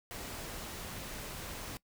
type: noise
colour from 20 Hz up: pink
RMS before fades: -43 dBFS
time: 0.11-1.77 s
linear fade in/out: 0 ms
effects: noise-tail reverb RT60 0.1 s tail -21 dB re dry